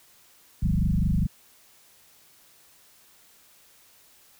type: tone with frequency modulation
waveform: sine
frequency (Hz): 108.8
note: A2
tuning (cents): -19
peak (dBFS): -20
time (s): 0.62-1.27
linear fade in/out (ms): 10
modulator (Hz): 24.8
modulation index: 3.6
effects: white hiss -57 dBFS RMS until 4.39 s